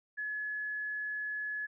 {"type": "tone", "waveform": "sine", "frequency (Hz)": 1702, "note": "G#6", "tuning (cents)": 42, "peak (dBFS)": -34, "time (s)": [0.17, 1.67], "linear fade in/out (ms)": 20, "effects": []}